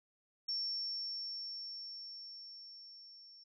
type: tone with level ramp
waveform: sine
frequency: 5450 Hz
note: F8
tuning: 43 cents flat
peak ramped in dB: -34 to -55 dBFS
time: 0.48-3.44 s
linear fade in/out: 10 ms
effects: none